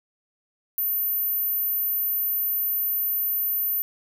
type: tone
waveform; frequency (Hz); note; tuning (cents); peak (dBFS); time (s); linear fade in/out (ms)
sine; 13470; G#9; +23; -22; 0.78-3.82; 0
effects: none